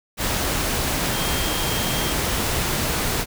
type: tone in noise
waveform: sine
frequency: 3208 Hz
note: G7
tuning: 39 cents sharp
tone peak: -31 dBFS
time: 1.11-2.16 s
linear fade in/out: 50 ms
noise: pink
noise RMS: -23 dBFS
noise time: 0.17-3.26 s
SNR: -11 dB
effects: none